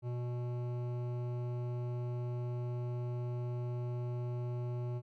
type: tone with hard clipping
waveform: triangle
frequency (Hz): 122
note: B2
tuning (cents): -21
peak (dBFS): -37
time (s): 0.02-5.02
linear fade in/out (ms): 50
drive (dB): 17
effects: none